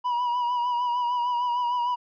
triangle tone with vibrato, 972 Hz, B5, 28 cents flat, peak -21 dBFS, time 0.04-1.96 s, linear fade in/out 20 ms, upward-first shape sine, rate 6.6 Hz, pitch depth 40 cents each way, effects resampled to 11025 Hz

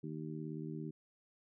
harmonic tone, 77.78 Hz, D#2, in tune, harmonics 2 / 3 / 4 / 5, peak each -43 / -47 / -46 / -49 dBFS, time 0.03-0.91 s, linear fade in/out 10 ms, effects none

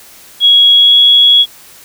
sine tone with pitch glide, 3323 to 3344 Hz, G#7 to G#7, 0 to +11 cents, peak -3 dBFS, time 0.4-1.46 s, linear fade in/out 50 ms, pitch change +11 cents, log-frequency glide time 0.73-0.97 s, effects white hiss -38 dBFS RMS until 1.84 s

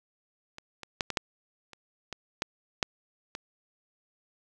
clicks, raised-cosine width 0.2 ms, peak -25 / -23 / -10 / -14 / -8 / -29 / -19 / -11 / -7 / -19 dBFS, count 10, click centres 0.584 / 0.833 / 1.008 / 1.103 / 1.172 / 1.733 / 2.127 / 2.421 / 2.828 / 3.351 s, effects none

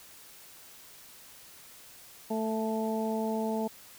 harmonic tone with a mistuned harmonic, 220.9 Hz, A3, 7 cents sharp, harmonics 1 / 2 / 3 / 4, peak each -31 / -34 / -36 / -37 dBFS, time 2.3-3.68 s, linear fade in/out 10 ms, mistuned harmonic 4, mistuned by -17 cents, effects white hiss -52 dBFS RMS until 3.98 s

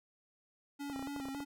square tone with vibrato, 277.2 Hz, C#4, in tune, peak -40 dBFS, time 0.79-1.45 s, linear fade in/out 20 ms, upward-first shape square, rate 3.6 Hz, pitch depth 42 cents each way
clicks, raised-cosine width 1 ms, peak -31 dBFS, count 11, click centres 0.899 / 0.961 / 0.994 / 1.026 / 1.073 / 1.163 / 1.2 / 1.255 / 1.286 / 1.348 / 1.404 s
effects none

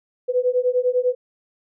sine beating tone pair, 493.9 / 503.9 Hz, B4 / B4, 0 / +35 cents, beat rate 10 Hz, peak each -20 dBFS, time 0.28-1.15 s, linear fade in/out 20 ms, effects none

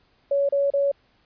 sine tone bursts, 561 Hz, C#5, 21 cents sharp, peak -18 dBFS, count 3, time 0.31-0.916 s, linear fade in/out 5 ms, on 180 ms, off 33 ms, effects pink hiss -63 dBFS RMS until 1.25 s + resampled to 11025 Hz

